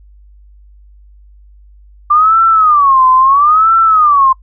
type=tone with vibrato; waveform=sine; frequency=1174.7 Hz; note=D6; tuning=in tune; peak=-5 dBFS; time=2.1-4.33 s; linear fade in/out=10 ms; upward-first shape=sine; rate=0.75 Hz; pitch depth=230 cents each way; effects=noise-tail reverb RT60 0.1 s tail -22 dB re dry + added 50 Hz sine -38 dBFS peak until 4.42 s